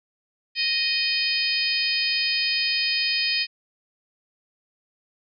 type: harmonic tone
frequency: 622.3 Hz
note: D#5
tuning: in tune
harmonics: 3 / 4 / 5 / 6 / 7 / 8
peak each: -32 / -26 / -30 / -35 / -27 / -26 dBFS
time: 0.55-3.47 s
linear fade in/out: 50 ms
effects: none